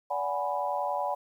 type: chord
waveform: sine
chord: G# half-diminished seventh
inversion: second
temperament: equal with one note detuned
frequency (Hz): 578.2 / 740 / 830.6 / 987.8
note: D5 / F#5 / G#5 / B5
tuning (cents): -27 / 0 / 0 / 0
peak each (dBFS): -33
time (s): 0.1-1.15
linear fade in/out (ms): 10
effects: 10-bit